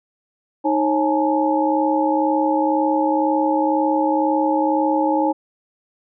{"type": "tone cluster", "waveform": "sine", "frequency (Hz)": [311.1, 544, 842, 904], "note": ["D#4", "C#5", "G#5", "A5"], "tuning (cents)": [0, -33, 24, 47], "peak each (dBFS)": [-19, -22, -20, -26], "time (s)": [0.64, 5.33], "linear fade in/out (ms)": 20, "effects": []}